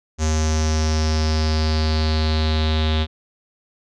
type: tone with low-pass filter sweep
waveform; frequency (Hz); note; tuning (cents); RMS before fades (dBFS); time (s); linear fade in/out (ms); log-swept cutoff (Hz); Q
square; 78.2; D#2; +9; -19; 0.18-3.07; 50; 6500 to 3600; 5.7
effects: none